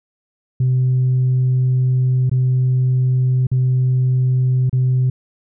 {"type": "tone with dropouts", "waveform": "sine", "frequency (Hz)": 128, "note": "C3", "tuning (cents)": -38, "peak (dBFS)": -11, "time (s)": [0.6, 5.1], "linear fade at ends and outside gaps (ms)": 5, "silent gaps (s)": [[2.296, 2.314], [3.469, 3.515], [4.696, 4.728]], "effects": ["tanh soft clip ceiling -10 dBFS"]}